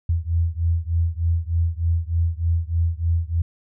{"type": "beating tone pair", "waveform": "sine", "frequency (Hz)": [82.41, 85.71], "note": ["E2", "F2"], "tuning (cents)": [0, -32], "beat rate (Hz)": 3.3, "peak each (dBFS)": [-21, -22], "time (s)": [0.09, 3.42], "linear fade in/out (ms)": 5, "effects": []}